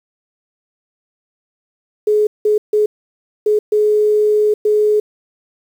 sine tone bursts at uneven times, 422.8 Hz, G#4, 31 cents sharp, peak -10 dBFS, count 6, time 2.07-2.27 / 2.45-2.58 / 2.73-2.86 / 3.46-3.59 / 3.72-4.54 / 4.65-5 s, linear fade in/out 5 ms, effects 7-bit

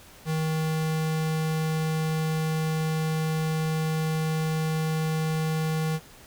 square tone, 158.1 Hz, D#3, 28 cents sharp, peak -25 dBFS, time 0.25-6 s, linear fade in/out 50 ms, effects pink hiss -50 dBFS RMS until 6.26 s

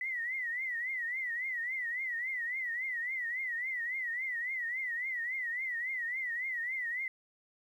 sine tone with vibrato, 1976 Hz, B6, in tune, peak -33 dBFS, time 0.01-7.08 s, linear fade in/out 2 ms, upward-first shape triangle, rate 3.6 Hz, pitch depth 150 cents each way, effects 11-bit

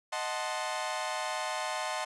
sawtooth chord, D# diminished seventh, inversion none, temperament equal, 622.3 / 740 / 880 / 1046.5 Hz, D#5 / F#5 / A5 / C6, 0 / 0 / 0 / 0 cents, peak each -34 dBFS, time 0.12-2.05 s, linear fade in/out 10 ms, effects resampled to 24000 Hz

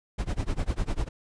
brown noise with tremolo, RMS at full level -25 dBFS, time 0.18-1.09 s, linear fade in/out 10 ms, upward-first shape sine, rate 10 Hz, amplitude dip 95%, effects resampled to 22050 Hz

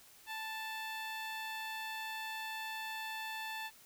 15% pulse tone with notch filter, 880 Hz, A5, in tune, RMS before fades -42 dBFS, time 0.26-3.71 s, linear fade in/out 50 ms, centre 8600 Hz, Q 2, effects white hiss -60 dBFS RMS until 3.85 s

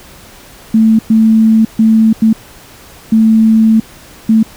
sine tone bursts at uneven times, 221.5 Hz, A3, 12 cents sharp, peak -4 dBFS, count 6, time 0.74-0.99 / 1.1-1.65 / 1.79-2.13 / 2.22-2.33 / 3.12-3.8 / 4.29-4.43 s, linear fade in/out 5 ms, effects pink hiss -37 dBFS RMS until 4.56 s

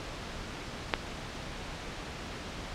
click, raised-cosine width 0.3 ms, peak -7 dBFS, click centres 0.938 s, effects pink hiss -40 dBFS RMS until 2.74 s + low-pass 5000 Hz 12 dB/octave

